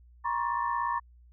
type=tone cluster; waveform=sine; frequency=953 / 1071 / 1128 / 1772 Hz; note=A#5 / C6 / C#6 / A6; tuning=+38 / +40 / +30 / +12 cents; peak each=-30 / -32 / -35 / -38 dBFS; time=0.24-1 s; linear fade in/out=20 ms; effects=added 60 Hz sine -53 dBFS peak until 1.32 s